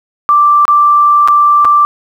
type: tone with dropouts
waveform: sine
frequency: 1174.7 Hz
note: D6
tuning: in tune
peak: -4 dBFS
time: 0.29-1.85 s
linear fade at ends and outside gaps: 0 ms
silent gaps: 0.653-0.68 / 1.276-1.284 / 1.647-1.652 s
effects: 7-bit